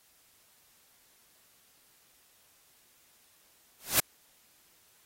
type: noise with exponential growth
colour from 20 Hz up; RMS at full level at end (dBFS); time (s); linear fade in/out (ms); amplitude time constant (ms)
white; -19; 3.8-4; 2; 42
effects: white hiss -64 dBFS RMS until 5.05 s + AAC 48 kbps